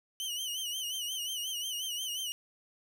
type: tone with vibrato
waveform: sawtooth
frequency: 3000 Hz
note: F#7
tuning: 23 cents sharp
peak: -31 dBFS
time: 0.2-2.32 s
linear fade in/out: 0 ms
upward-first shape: sine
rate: 5.6 Hz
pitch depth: 90 cents each way
effects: none